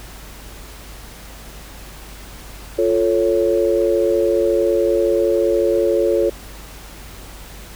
sine chord, F augmented, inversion none, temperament equal, 349.2 / 440 / 554.4 Hz, F4 / A4 / C#5, 0 / 0 / 0 cents, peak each -18 dBFS, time 2.78-6.3 s, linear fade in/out 10 ms, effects added 50 Hz sine -37 dBFS peak until 7.75 s + pink hiss -39 dBFS RMS until 7.75 s

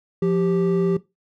triangle tone pair together, 174.44 / 391.6 Hz, F3 / G4, -2 / -2 cents, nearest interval octave + major second, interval 1400 cents, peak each -18 dBFS, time 0.22-0.97 s, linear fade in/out 5 ms, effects noise-tail reverb RT60 0.2 s tail -17 dB re dry

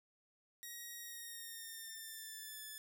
5% pulse tone with pitch glide, 1891 to 1734.1 Hz, A#6 to A6, +24 to -26 cents, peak -37 dBFS, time 0.63-2.78 s, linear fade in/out 0 ms, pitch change -150 cents, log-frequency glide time 0.99-2.64 s, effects none

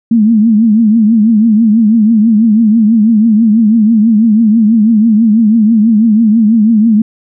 sine tone with vibrato, 220 Hz, A3, in tune, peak -4 dBFS, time 0.11-7.02 s, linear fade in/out 5 ms, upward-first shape triangle, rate 6.1 Hz, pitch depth 130 cents each way, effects none

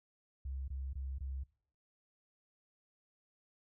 sine tone bursts, 66.9 Hz, C2, 39 cents sharp, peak -38 dBFS, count 4, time 0.45-1.436 s, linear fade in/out 5 ms, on 230 ms, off 22 ms, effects noise-tail reverb RT60 0.6 s tail -22 dB re dry

